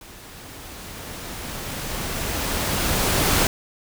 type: noise with level ramp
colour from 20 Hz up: pink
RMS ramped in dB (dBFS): -43 to -18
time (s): 0.01-3.47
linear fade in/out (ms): 2
effects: none